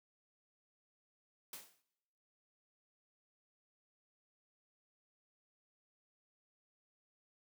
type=noise with exponential decay; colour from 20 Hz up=white; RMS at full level=-45 dBFS; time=1.53-1.82 s; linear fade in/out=2 ms; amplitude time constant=63 ms; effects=noise-tail reverb RT60 1.0 s tail -23 dB re dry + high-pass 150 Hz 12 dB/octave